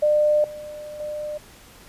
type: tone with level steps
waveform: sine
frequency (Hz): 600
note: D5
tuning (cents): +37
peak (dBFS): -15 / -33 / -27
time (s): 0.02-1.38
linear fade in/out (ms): 10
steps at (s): 0.44 / 1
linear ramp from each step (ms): 2
effects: pink hiss -48 dBFS RMS until 1.88 s + resampled to 32000 Hz